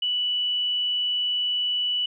sine tone, 2960 Hz, F#7, in tune, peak -22 dBFS, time 0.02-2.06 s, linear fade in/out 5 ms, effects none

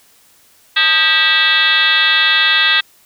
sine tone with frequency modulation, 2637 Hz, E7, in tune, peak -9 dBFS, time 0.76-2.81 s, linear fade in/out 10 ms, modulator 349 Hz, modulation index 3.6, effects white hiss -50 dBFS RMS until 3.05 s

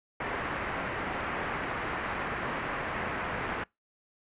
white low-pass noise, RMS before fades -34 dBFS, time 0.2-3.64 s, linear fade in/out 5 ms, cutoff 2000 Hz, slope 24 dB/octave, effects noise-tail reverb RT60 0.2 s tail -25 dB re dry + resampled to 8000 Hz

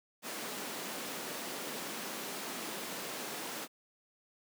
pink high-pass noise, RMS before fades -41 dBFS, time 0.22-3.68 s, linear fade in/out 50 ms, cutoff 210 Hz, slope 24 dB/octave, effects none

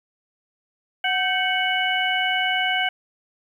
harmonic tone with a mistuned harmonic, 740 Hz, F#5, in tune, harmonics 1 / 2 / 3 / 4, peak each -25 / -25 / -25 / -25 dBFS, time 1.04-2.89 s, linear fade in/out 5 ms, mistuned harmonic 2, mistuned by +79 cents, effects 9-bit

